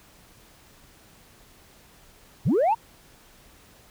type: linear sweep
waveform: sine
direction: up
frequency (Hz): 80.3 to 956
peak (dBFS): -16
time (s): 2.45-2.75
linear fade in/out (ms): 20
effects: tanh soft clip ceiling -16 dBFS + pink hiss -54 dBFS RMS until 3.9 s